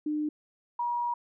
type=tone pair in turn; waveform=sine; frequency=301.6 / 957.5 Hz; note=D4 / A#5; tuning=+46 / +46 cents; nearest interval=octave + minor sixth; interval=2000 cents; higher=second; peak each=-27 dBFS; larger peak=neither; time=0.06-0.29 / 0.79-1.14 s; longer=second; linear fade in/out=5 ms; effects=none